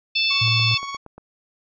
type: harmonic tone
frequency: 880 Hz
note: A5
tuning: in tune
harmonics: 3 / 4 / 5 / 6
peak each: -21 / -23 / -25 / -27 dBFS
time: 0.15-0.78 s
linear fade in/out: 10 ms
type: tone with tremolo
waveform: sawtooth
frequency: 1114 Hz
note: C#6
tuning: 8 cents sharp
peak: -23 dBFS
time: 0.3-0.97 s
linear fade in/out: 10 ms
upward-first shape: sine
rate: 19 Hz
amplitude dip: 40%
type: tone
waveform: sine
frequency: 115.7 Hz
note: A#2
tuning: 13 cents flat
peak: -20 dBFS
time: 0.41-0.75 s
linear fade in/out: 10 ms
type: click train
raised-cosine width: 1 ms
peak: -26 dBFS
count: 7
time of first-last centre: 0.48-1.18 s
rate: 8.57 Hz
effects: resampled to 16000 Hz